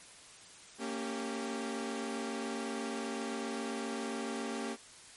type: chord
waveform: sawtooth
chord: G diminished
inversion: first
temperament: equal with one note detuned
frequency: 229.6 / 277.2 / 392 Hz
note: Bb3 / Db4 / G4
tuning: -26 / 0 / 0 cents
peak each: -35 / -37 / -37 dBFS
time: 0.78-4.77 s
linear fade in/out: 50 ms
effects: white hiss -54 dBFS RMS until 5.16 s + MP3 48 kbps